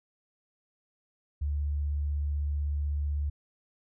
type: tone with vibrato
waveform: sine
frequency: 72.8 Hz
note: D2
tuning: 15 cents flat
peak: -27 dBFS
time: 1.41-3.3 s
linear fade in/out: 10 ms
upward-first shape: triangle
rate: 16 Hz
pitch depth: 13 cents each way
effects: none